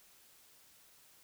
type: silence
effects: white hiss -63 dBFS RMS until 1.23 s